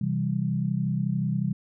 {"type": "chord", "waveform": "sine", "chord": "C major", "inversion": "none", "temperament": "equal", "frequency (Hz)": [130.81, 164.81, 196], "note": ["C3", "E3", "G3"], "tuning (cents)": [0, 0, 0], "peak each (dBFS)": -28, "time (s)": [0.01, 1.53], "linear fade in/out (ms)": 5, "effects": []}